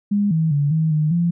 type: tone with pitch steps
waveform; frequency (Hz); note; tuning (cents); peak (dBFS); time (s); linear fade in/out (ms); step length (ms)
sine; 204 / 160.5 / 143.9 / 159.1 / 153 / 171.4; G#3 / E3 / D3 / D#3 / D#3 / F3; -31 / -46 / -35 / +39 / -29 / -32; -15; 0.11-1.31; 10; 200
effects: none